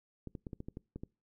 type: clicks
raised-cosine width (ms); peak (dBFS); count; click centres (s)
3; -29; 9; 0.273 / 0.352 / 0.468 / 0.532 / 0.604 / 0.685 / 0.771 / 0.96 / 1.035
effects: noise-tail reverb RT60 0.3 s tail -25 dB re dry